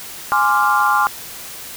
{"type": "chord", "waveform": "sine", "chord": "D half-diminished seventh", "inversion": "second", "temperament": "equal", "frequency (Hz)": [830.6, 1046.5, 1174.7, 1396.9], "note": ["Ab5", "C6", "D6", "F6"], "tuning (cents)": [0, 0, 0, 0], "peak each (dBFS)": -18, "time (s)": [0.32, 1.07], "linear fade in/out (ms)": 0, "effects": ["white hiss -33 dBFS RMS until 1.76 s"]}